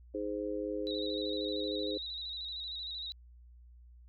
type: chord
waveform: sine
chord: Ab major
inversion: second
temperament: just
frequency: 311.5 / 415.3 / 519.1 Hz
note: Eb4 / Ab4 / C5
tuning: +2 / 0 / -14 cents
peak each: -38 dBFS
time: 0.14-1.98 s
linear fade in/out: 10 ms
type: tone with vibrato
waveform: sine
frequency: 3858 Hz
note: B7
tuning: 41 cents flat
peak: -38 dBFS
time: 0.87-3.12 s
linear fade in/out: 0 ms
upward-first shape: square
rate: 13 Hz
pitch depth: 44 cents each way
effects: added 60 Hz sine -53 dBFS peak until 4.08 s